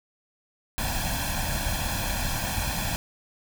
pink noise with comb filter, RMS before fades -28 dBFS, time 0.78-2.96 s, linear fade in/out 0 ms, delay 1.2 ms, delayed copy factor +0.85, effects none

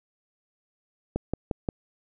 click train, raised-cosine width 2 ms, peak -13 dBFS, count 4, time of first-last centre 1.16-1.688 s, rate 5.68 Hz, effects none

